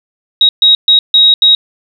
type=tone bursts at uneven times; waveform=sine; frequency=3797 Hz; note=A#7; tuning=31 cents sharp; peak=-3 dBFS; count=5; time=0.41-0.49 / 0.62-0.75 / 0.88-0.99 / 1.14-1.34 / 1.42-1.55 s; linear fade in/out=2 ms; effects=7-bit